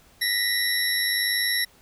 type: tone cluster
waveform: sine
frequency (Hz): 1878 / 1979 / 3900 / 5480 / 11270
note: A#6 / B6 / B7 / F8 / F9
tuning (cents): +12 / +3 / -23 / -34 / +15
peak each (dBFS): -28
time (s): 0.21-1.65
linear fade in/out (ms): 10
effects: pink hiss -56 dBFS RMS until 1.81 s